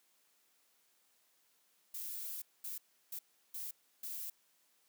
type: noise bursts at uneven times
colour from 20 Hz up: violet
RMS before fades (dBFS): -43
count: 5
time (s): 1.94-2.42 / 2.64-2.78 / 3.12-3.19 / 3.54-3.71 / 4.03-4.3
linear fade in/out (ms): 5
effects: white hiss -73 dBFS RMS until 4.88 s + high-pass 200 Hz 12 dB/octave